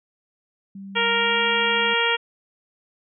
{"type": "tone with pitch glide", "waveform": "sine", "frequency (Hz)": [195.7, 208.5], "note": ["G3", "G#3"], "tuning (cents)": [-3, 7], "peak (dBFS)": -34, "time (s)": [0.75, 1.94], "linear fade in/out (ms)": 5, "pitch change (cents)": 110, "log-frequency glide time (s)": [1.12, 1.4]}
{"type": "harmonic tone", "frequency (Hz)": 466.4, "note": "A#4", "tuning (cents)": 1, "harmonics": [1, 2, 3, 4, 5, 6, 7], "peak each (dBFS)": [-26, -26, -26, -26, -26, -26, -26], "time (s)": [0.95, 2.17], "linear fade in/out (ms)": 20}
{"effects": []}